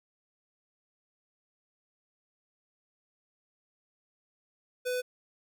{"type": "tone", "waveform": "square", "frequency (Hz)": 499.5, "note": "B4", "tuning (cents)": 20, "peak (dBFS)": -30, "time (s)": [4.85, 5.02], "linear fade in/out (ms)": 20, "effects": []}